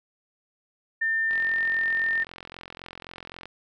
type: tone with pitch glide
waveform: sine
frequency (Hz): 1800 to 1810.4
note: A6 to A6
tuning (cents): +39 to +49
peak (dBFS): -22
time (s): 1.01-2.24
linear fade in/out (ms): 10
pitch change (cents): +10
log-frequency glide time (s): 1.23-1.6
type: click train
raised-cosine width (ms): 0.3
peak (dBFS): -23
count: 95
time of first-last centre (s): 1.31-3.456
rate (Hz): 43.8
effects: none